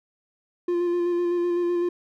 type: tone with vibrato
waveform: triangle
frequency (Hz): 349.2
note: F4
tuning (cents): 0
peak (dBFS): -19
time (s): 0.68-1.89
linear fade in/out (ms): 5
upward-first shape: square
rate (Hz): 7.9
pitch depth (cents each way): 15
effects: none